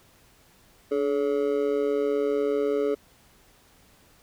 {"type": "tone with amplitude modulation", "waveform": "triangle", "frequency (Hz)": 427.4, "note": "G#4", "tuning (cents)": 50, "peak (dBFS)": -16, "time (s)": [0.91, 2.95], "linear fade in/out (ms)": 10, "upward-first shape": "sine", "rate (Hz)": 136, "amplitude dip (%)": 95, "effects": ["pink hiss -58 dBFS RMS until 4.22 s"]}